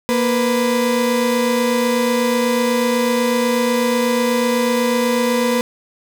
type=tone pair together; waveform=35% pulse; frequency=235.5 / 499.1 Hz; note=A#3 / B4; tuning=+18 / +18 cents; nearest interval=octave + minor second; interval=1300 cents; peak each=-16 dBFS; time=0.09-5.61 s; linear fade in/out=0 ms; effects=none